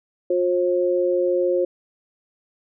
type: tone pair together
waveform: sine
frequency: 357.5 / 535.6 Hz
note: F4 / C5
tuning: +41 / +40 cents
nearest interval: perfect fifth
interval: 699 cents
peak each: -20 dBFS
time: 0.3-1.65 s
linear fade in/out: 5 ms
effects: none